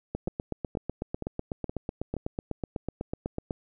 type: two click trains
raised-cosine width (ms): 2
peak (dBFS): -20 / -17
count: 5 / 28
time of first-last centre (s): 0.28-2.167 / 0.15-3.508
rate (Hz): 2.12 / 8.04
effects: none